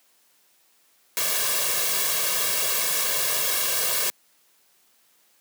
white noise with comb filter, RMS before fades -24 dBFS, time 1.17-4.1 s, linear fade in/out 0 ms, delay 1.8 ms, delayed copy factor +0.85, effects white hiss -62 dBFS RMS until 5.4 s + high-pass 200 Hz 12 dB/octave

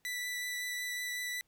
sawtooth tone with vibrato, 1975.5 Hz, B6, in tune, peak -32 dBFS, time 0.05-1.41 s, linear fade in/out 0 ms, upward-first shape triangle, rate 5.4 Hz, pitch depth 11 cents each way, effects pink hiss -75 dBFS RMS until 1.47 s

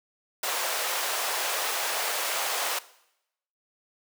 pink high-pass noise, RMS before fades -29 dBFS, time 0.43-2.79 s, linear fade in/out 5 ms, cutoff 540 Hz, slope 24 dB/octave, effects noise-tail reverb RT60 0.8 s tail -18 dB re dry

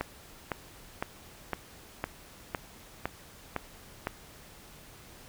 click train, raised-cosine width 0.5 ms, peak -15 dBFS, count 9, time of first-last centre 0.01-4.071 s, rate 1.97 Hz, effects pink hiss -52 dBFS RMS until 5.28 s

